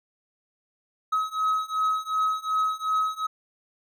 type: beating tone pair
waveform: triangle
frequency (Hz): 1275 / 1277.7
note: D#6 / D#6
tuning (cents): +42 / +46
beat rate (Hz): 2.7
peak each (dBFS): -25 / -24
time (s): 1.12-3.27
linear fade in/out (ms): 10
effects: none